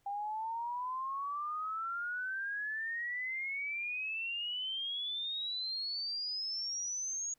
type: exponential sweep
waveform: sine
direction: up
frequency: 796 to 6710 Hz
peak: -35 dBFS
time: 0.06-7.34 s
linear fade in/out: 5 ms
effects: pink hiss -75 dBFS RMS until 7.38 s